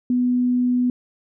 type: tone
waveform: sine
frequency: 247.7 Hz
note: B3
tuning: 5 cents sharp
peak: -16 dBFS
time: 0.1-0.9 s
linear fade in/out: 2 ms
effects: none